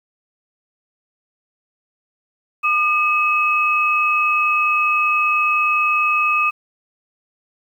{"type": "tone pair together", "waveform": "sine", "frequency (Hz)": [1210.5, 2565], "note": ["D#6", "E7"], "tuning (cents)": [-48, -48], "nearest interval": "octave + minor second", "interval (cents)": 1300, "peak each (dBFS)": -17, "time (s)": [2.63, 6.51], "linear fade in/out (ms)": 20, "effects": ["8-bit"]}